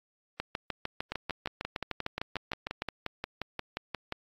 two click trains, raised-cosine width 0.3 ms, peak -16 / -17 dBFS, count 17 / 18, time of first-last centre 0.4-2.821 / 1.12-4.124 s, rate 6.61 / 5.66 Hz, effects AAC 32 kbps

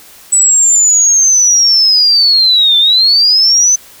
sine linear two-way sweep, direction down then up, 7950 to 3520 to 6160 Hz, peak -5 dBFS, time 0.32-3.76 s, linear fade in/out 10 ms, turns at 2.78 s, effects white hiss -38 dBFS RMS until 4 s

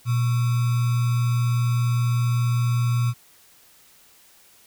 sine tone with sample-and-hold, 120 Hz, B2, 49 cents flat, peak -18 dBFS, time 0.05-3.14 s, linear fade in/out 50 ms, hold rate 1225 Hz, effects white hiss -54 dBFS RMS until 4.66 s

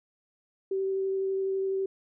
sine tone with vibrato, 385.4 Hz, G4, 29 cents flat, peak -26 dBFS, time 0.71-1.86 s, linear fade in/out 5 ms, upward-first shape sine, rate 12 Hz, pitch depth 8 cents each way, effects none

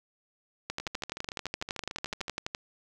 two click trains, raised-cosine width 0.2 ms, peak -15 / -20 dBFS, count 23 / 21, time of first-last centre 0.7-2.549 / 0.8-2.281 s, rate 11.9 / 13.5 Hz, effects none

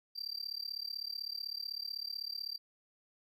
triangle tone with amplitude modulation, 4699 Hz, D8, in tune, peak -33 dBFS, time 0.15-2.58 s, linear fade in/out 20 ms, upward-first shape sine, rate 35.9 Hz, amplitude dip 100%, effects none

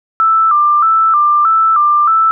sine tone with vibrato, 1253 Hz, D#6, 12 cents sharp, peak -7 dBFS, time 0.2-2.31 s, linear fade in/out 0 ms, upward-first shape square, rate 1.6 Hz, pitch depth 91 cents each way, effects none

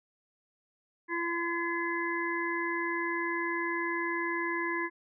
harmonic tone, 340 Hz, F4, 46 cents flat, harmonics 1 / 3 / 5 / 6, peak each -34 / -35 / -35 / -36 dBFS, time 1.08-4.9 s, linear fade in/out 50 ms, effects none

